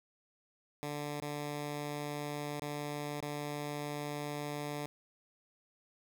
10% pulse tone with dropouts, 146.83 Hz, D3, in tune, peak -29 dBFS, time 0.83-4.86 s, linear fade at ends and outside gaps 0 ms, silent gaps 1.201-1.22 / 2.596-2.621 / 3.205-3.226 s, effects none

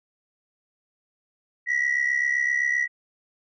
sine tone pair together, 1905 / 1972.7 Hz, A#6 / B6, +37 / -2 cents, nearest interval minor second, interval 61 cents, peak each -22 dBFS, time 1.66-2.88 s, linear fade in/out 50 ms, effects tanh soft clip ceiling -17 dBFS

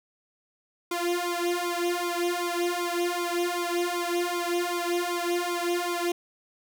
sawtooth tone with flanger, 349.2 Hz, F4, in tune, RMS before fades -28 dBFS, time 0.91-6.12 s, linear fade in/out 5 ms, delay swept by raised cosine 0.85 to 2.55 ms, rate 2.6 Hz, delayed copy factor +1, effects none

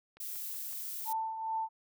click train, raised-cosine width 0.3 ms, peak -39 dBFS, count 4, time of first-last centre 0.17-0.73 s, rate 5.36 Hz
violet noise, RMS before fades -40 dBFS, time 0.2-1.13 s, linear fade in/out 5 ms
sine tone with tremolo, 889 Hz, A5, 18 cents sharp, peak -30 dBFS, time 1.05-1.69 s, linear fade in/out 50 ms, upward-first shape triangle, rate 2.4 Hz, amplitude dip 60%
effects none

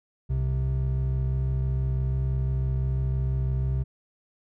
triangle tone pair together, 64.69 / 130.7 Hz, C2 / C3, -19 / -1 cents, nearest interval octave, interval 1218 cents, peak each -24 dBFS, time 0.29-3.84 s, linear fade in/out 20 ms, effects none

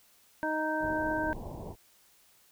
harmonic tone, 311.1 Hz, D#4, in tune, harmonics 1 / 2 / 3 / 5, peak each -34 / -34 / -34 / -34 dBFS, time 0.43-1.33 s, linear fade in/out 0 ms
pink low-pass noise, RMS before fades -41 dBFS, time 0.79-1.76 s, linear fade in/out 50 ms, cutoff 1000 Hz, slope 96 dB/octave
effects white hiss -63 dBFS RMS until 2.51 s

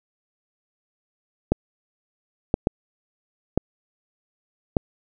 clicks, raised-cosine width 2 ms, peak -4 dBFS, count 5, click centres 1.52 / 2.541 / 2.671 / 3.576 / 4.768 s, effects none

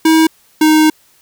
square tone pair in turn, 320 / 310.7 Hz, D#4 / D#4, +49 / -2 cents, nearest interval minor second, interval 51 cents, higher first, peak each -7 dBFS, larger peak neither, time 0.05-0.27 / 0.61-0.9 s, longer second, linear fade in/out 5 ms, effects white hiss -51 dBFS RMS until 1.21 s

